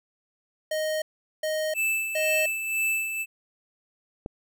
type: tone bursts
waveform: square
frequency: 622 Hz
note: D#5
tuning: 1 cent flat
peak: -26 dBFS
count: 3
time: 0.71-2.46 s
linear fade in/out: 5 ms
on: 310 ms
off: 410 ms
type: tone with tremolo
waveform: square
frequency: 2637 Hz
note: E7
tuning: in tune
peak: -23 dBFS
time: 1.74-3.26 s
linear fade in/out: 50 ms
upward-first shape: sine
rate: 2 Hz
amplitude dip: 55%
type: click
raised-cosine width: 2 ms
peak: -19 dBFS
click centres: 4.261 s
effects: none